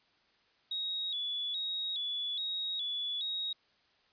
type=tone with vibrato; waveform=sine; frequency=3600 Hz; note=A7; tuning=39 cents sharp; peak=-33 dBFS; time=0.71-3.53 s; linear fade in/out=5 ms; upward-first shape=square; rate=1.2 Hz; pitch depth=85 cents each way; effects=white hiss -69 dBFS RMS until 4.12 s + resampled to 11025 Hz